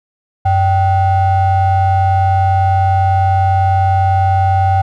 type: ring-modulated tone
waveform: triangle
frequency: 341 Hz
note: F4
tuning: 41 cents flat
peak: -4 dBFS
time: 0.45-4.82 s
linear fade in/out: 10 ms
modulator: 435 Hz
effects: none

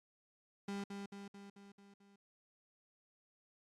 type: tone with echo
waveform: 35% pulse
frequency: 199.6 Hz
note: G3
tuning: 32 cents sharp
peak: -38 dBFS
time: 0.68-0.84 s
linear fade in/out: 5 ms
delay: 220 ms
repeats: 6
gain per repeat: -4 dB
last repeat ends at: 2.16 s
effects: low-pass 8000 Hz 12 dB/octave + AAC 64 kbps

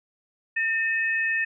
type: tone pair together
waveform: sine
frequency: 1809 / 2558 Hz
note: A6 / D#7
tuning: +48 / +47 cents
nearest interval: tritone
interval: 599 cents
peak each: -23 / -28 dBFS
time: 0.56-1.45 s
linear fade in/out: 10 ms
effects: none

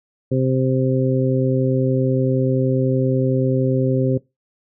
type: harmonic tone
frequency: 130.5 Hz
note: C3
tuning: 4 cents flat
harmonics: 1 / 2 / 3 / 4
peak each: -18 / -21 / -23 / -24 dBFS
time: 0.31-4.18 s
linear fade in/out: 10 ms
effects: noise-tail reverb RT60 0.2 s tail -20 dB re dry

